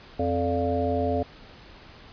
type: harmonic tone with a mistuned harmonic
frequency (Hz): 87.31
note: F2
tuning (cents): 0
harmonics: 1 / 3 / 5 / 7 / 8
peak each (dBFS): -29 / -29 / -29 / -29 / -29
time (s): 0.19-1.23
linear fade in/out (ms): 5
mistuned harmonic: 7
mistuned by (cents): -79
effects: pink hiss -48 dBFS RMS until 2.12 s + resampled to 11025 Hz